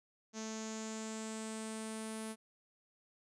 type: tone with low-pass filter sweep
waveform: sawtooth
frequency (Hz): 220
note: A3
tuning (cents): 0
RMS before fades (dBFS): -43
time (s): 0.33-2.36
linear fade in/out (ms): 50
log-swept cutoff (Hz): 6300 to 10000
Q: 6.1
effects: none